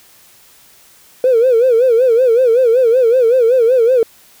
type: tone with vibrato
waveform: triangle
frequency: 485 Hz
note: B4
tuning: 31 cents flat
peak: -4 dBFS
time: 1.24-4.03 s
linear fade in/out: 2 ms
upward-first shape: sine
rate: 5.3 Hz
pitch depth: 140 cents each way
effects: tanh soft clip ceiling -5 dBFS + white hiss -46 dBFS RMS until 4.4 s